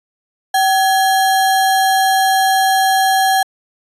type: tone with sample-and-hold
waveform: sine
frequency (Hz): 768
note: G5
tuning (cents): -36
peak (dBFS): -10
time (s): 0.54-3.43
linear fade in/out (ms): 5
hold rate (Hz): 2450
effects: resampled to 32000 Hz